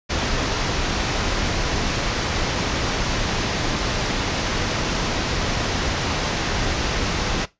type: low-pass noise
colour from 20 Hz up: pink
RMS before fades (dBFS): -23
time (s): 0.09-7.46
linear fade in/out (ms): 20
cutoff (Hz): 6600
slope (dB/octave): 48
effects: noise-tail reverb RT60 0.2 s tail -18 dB re dry + resampled to 16000 Hz